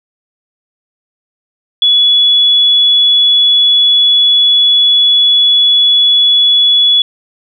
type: tone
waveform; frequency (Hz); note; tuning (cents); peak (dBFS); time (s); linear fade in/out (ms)
sine; 3400; G#7; +40; -5; 1.82-7.02; 2
effects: none